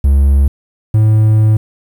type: tone pair in turn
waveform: triangle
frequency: 69.4 / 108.47 Hz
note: C#2 / A2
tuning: +3 / -24 cents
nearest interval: minor sixth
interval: 773 cents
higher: second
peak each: -4 dBFS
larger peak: neither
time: 0.04-0.48 / 0.94-1.57 s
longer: second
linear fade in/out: 5 ms
effects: 7-bit